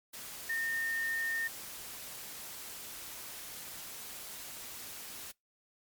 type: tone in noise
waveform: sine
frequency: 1826 Hz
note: A#6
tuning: 36 cents flat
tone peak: -31 dBFS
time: 0.49-1.48 s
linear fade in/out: 10 ms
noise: white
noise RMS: -45 dBFS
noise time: 0.13-5.32 s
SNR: +11 dB
effects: noise-tail reverb RT60 0.2 s tail -26 dB re dry + MP3 96 kbps